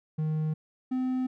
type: tone pair in turn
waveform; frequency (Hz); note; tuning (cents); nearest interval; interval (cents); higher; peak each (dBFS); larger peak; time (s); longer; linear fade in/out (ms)
triangle; 155.56 / 256.4; D#3 / C4; 0 / -35; major sixth; 865; second; -24; neither; 0.18-0.54 / 0.91-1.27; neither; 10
effects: none